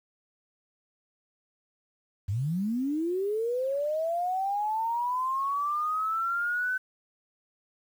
sine linear sweep, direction up, 89.5 to 1523 Hz, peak -26 dBFS, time 2.28-6.78 s, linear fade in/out 10 ms, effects 9-bit

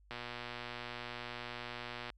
click train, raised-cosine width 0.3 ms, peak -26 dBFS, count 240, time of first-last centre 0.11-2.102 s, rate 120 Hz, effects added 50 Hz sine -61 dBFS peak until 2.17 s

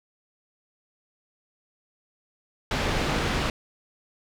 pink low-pass noise, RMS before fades -26 dBFS, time 2.71-3.5 s, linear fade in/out 2 ms, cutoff 4000 Hz, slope 12 dB/octave, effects none

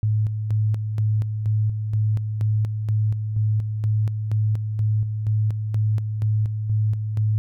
sine tone with tremolo, 107.4 Hz, A2, 41 cents flat, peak -17 dBFS, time 0.03-7.38 s, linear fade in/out 0 ms, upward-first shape square, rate 2.1 Hz, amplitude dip 50%, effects none

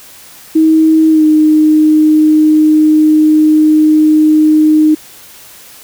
sine tone with pitch glide, 317.3 to 308.4 Hz, D#4 to D#4, +34 to -15 cents, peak -4 dBFS, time 0.55-4.95 s, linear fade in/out 10 ms, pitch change -49 cents, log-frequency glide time 1.1-1.24 s, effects white hiss -36 dBFS RMS until 5.83 s

